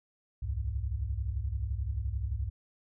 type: tone cluster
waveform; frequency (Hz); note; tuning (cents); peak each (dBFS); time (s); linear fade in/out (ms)
sine; 63.9 / 75.4 / 101.7; C2 / D2 / G#2; -40 / +46 / -36; -33 / -36 / -36; 0.42-2.5; 10
effects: none